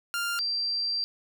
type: tone pair in turn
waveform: sawtooth / sine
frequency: 1396.9 / 4709 Hz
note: F6 / D8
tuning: 0 / +4 cents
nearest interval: octave + major sixth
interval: 2104 cents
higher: second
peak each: -24 / -26 dBFS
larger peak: first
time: 0.14-0.39 / 0.39-1.04 s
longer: second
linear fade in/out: 0 ms
effects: none